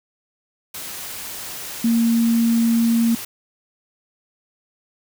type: tone in noise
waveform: sine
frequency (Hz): 230.9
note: A#3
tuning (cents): -16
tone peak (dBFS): -14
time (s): 1.84-3.15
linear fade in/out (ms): 5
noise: white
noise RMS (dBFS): -32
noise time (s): 0.74-3.25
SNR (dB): +15
effects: none